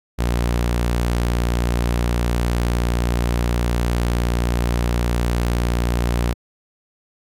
sawtooth tone, 59.3 Hz, A#1, 30 cents sharp, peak -13 dBFS, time 0.18-6.34 s, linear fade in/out 20 ms, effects MP3 96 kbps

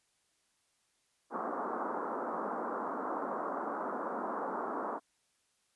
white band-pass noise, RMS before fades -37 dBFS, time 1.3-5 s, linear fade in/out 50 ms, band 210 to 1300 Hz, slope 48 dB/octave, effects white hiss -75 dBFS RMS until 5.75 s + resampled to 24000 Hz

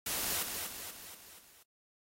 white noise with echo, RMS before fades -35 dBFS, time 0.06-0.43 s, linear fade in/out 5 ms, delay 240 ms, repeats 5, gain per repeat -5 dB, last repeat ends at 1.63 s, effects AAC 48 kbps

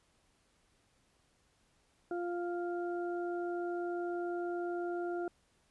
harmonic tone, 349.2 Hz, F4, in tune, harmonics 1 / 2 / 4, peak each -35 / -41 / -47 dBFS, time 2.11-5.28 s, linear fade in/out 2 ms, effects pink hiss -72 dBFS RMS until 5.7 s + resampled to 24000 Hz

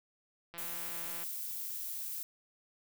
click train, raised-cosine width 0.3 ms, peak -32 dBFS, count 119, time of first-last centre 0.54-1.234 s, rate 170 Hz
violet noise, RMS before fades -40 dBFS, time 0.58-2.23 s, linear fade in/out 0 ms
effects none

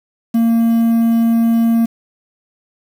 triangle tone with quantisation, 229.7 Hz, A#3, 25 cents flat, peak -8 dBFS, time 0.34-1.86 s, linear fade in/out 10 ms, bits 6, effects none

